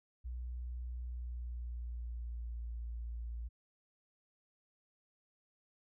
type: tone with pitch glide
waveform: sine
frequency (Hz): 60.9 to 57.92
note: B1 to A#1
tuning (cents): -24 to -10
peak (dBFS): -39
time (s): 0.24-3.49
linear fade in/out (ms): 20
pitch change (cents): -86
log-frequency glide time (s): 1.01-2.67
effects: none